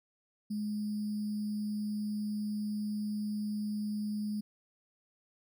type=tone with sample-and-hold; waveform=sine; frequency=209.9 Hz; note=G#3; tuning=19 cents sharp; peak=-32 dBFS; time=0.5-4.41 s; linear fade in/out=10 ms; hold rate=4900 Hz; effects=none